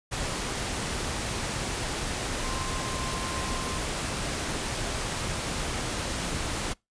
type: tone in noise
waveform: sine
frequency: 1046.5 Hz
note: C6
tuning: in tune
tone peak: -37 dBFS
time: 2.42-3.79 s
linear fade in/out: 20 ms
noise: pink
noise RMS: -31 dBFS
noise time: 0.11-6.74 s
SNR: -9 dB
effects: noise-tail reverb RT60 0.2 s tail -25 dB re dry + resampled to 22050 Hz